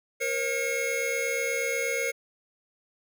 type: tone cluster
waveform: square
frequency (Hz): 470.7 / 539 / 2172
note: A#4 / C#5 / C#7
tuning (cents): +17 / -49 / -36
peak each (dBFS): -32 / -33 / -30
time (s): 0.2-2.12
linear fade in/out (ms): 20
effects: none